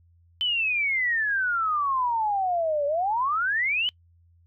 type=exponential two-way sweep; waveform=sine; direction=down then up; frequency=3068 to 563 to 3068 Hz; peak=-22 dBFS; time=0.41-3.89 s; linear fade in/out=0 ms; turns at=2.86 s; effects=noise-tail reverb RT60 0.1 s tail -25 dB re dry + added 85 Hz sine -56 dBFS peak until 4.46 s